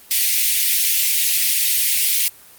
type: high-pass noise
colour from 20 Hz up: white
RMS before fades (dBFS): -17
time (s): 0.11-2.28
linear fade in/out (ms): 0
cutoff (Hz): 2000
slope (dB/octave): 48
effects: white hiss -45 dBFS RMS until 2.58 s + Opus 24 kbps